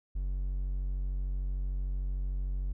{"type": "tone", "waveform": "triangle", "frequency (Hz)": 46.66, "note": "F#1", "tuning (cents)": 15, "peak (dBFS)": -28, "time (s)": [0.15, 2.73], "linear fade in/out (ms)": 10, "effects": []}